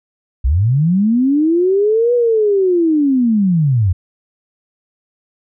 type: linear two-way sweep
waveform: sine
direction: up then down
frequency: 55.9 to 490.5 to 83.7 Hz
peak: -10 dBFS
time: 0.44-3.93 s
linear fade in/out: 10 ms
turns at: 2.14 s
effects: none